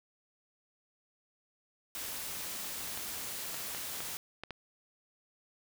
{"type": "noise", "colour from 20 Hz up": "white", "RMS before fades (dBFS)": -40, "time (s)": [1.95, 4.17], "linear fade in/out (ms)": 0}
{"type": "clicks", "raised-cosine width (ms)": 0.3, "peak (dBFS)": -24, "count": 6, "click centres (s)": [2.975, 3.544, 3.748, 4.005, 4.436, 4.507]}
{"effects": []}